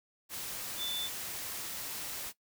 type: tone in noise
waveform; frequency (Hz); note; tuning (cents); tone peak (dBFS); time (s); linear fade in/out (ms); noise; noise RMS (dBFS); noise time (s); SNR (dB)
sine; 3520; A7; 0; -33; 0.77-1.1; 50; white; -40; 0.29-2.33; +4
effects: noise-tail reverb RT60 0.1 s tail -18 dB re dry